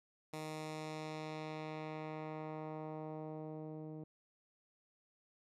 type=tone with low-pass filter sweep; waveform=10% pulse; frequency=155.56 Hz; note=D#3; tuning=in tune; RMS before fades=-45 dBFS; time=0.33-4.04 s; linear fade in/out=5 ms; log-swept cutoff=12000 to 350 Hz; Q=0.82; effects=none